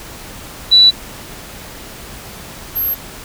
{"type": "tone pair in turn", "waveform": "sine", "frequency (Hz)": [3951, 12544], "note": ["B7", "G9"], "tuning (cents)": [0, 0], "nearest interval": "octave + minor sixth", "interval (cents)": 2000, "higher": "second", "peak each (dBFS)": [-4, -15], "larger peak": "first", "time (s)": [[0.71, 0.91], [2.75, 2.95]], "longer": "neither", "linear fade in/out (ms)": 20, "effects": ["pink hiss -33 dBFS RMS until 3.24 s"]}